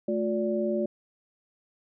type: tone cluster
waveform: sine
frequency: 217.6 / 358.5 / 580 Hz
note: A3 / F4 / D5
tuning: -19 / +45 / -22 cents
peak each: -29 dBFS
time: 0.08-0.86 s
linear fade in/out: 5 ms
effects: none